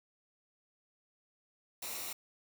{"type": "noise with comb filter", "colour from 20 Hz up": "white", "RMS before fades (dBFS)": -41, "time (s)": [1.82, 2.13], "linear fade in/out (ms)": 5, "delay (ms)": 0.62, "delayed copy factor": -0.55, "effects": []}